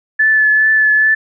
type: tone with vibrato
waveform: sine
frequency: 1736 Hz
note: A6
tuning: 24 cents flat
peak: -8 dBFS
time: 0.19-1.15 s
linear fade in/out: 10 ms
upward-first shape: triangle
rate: 2.4 Hz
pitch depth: 20 cents each way
effects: none